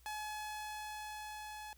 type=tone with level ramp; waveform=sawtooth; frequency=850 Hz; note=G#5; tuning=40 cents sharp; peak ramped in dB=-36 to -42 dBFS; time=0.06-1.73 s; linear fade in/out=0 ms; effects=added 60 Hz sine -62 dBFS peak until 1.77 s + white hiss -69 dBFS RMS until 1.77 s